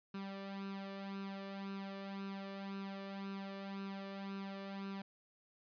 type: tone with flanger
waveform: sawtooth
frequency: 196 Hz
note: G3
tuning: in tune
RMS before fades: -45 dBFS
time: 0.14-5.02 s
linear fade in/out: 5 ms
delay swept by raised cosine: 0.74 to 1.74 ms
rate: 1.9 Hz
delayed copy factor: +0.7
effects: resampled to 11025 Hz